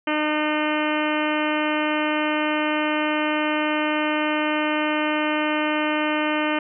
harmonic tone, 303.9 Hz, D#4, 41 cents flat, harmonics 1 / 2 / 3 / 4 / 5 / 6 / 7 / 8 / 9 / 10, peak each -24 / -27 / -29 / -30 / -31 / -32 / -32 / -33 / -34 / -34 dBFS, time 0.07-6.59 s, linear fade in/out 5 ms, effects none

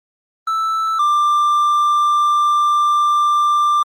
triangle tone pair in turn, 1318.5 / 1185.4 Hz, E6 / D6, 0 / +16 cents, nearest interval major second, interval 184 cents, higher first, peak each -14 / -10 dBFS, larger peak second, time 0.47-0.99 / 0.99-3.83 s, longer second, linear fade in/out 5 ms, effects Opus 24 kbps

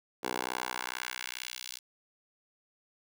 10% pulse tone with high-pass filter sweep, 62.3 Hz, B1, 16 cents sharp, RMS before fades -38 dBFS, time 0.23-1.79 s, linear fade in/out 10 ms, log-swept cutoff 470 to 4300 Hz, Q 1.1, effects none

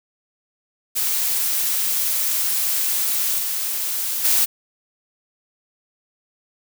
blue noise with level steps, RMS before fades -21 / -24 / -17 dBFS, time 0.95-4.46 s, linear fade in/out 20 ms, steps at 3.38 / 4.24 s, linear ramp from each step 10 ms, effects none

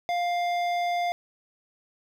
sine tone with hard clipping, 701 Hz, F5, 6 cents sharp, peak -26 dBFS, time 0.09-1.12 s, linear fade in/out 0 ms, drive 12 dB, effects none

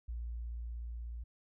sine tone with level ramp, 58.27 Hz, A#1, in tune, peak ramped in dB -37 to -40 dBFS, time 0.08-1.24 s, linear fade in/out 10 ms, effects none

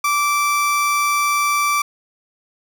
30% pulse tone, 1166 Hz, D6, 13 cents flat, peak -13 dBFS, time 0.04-1.82 s, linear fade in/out 5 ms, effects none

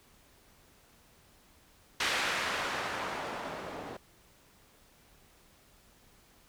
blue noise with low-pass filter sweep, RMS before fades -35 dBFS, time 2-3.97 s, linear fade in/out 5 ms, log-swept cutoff 2400 to 540 Hz, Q 0.79, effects pink hiss -62 dBFS RMS until 6.48 s

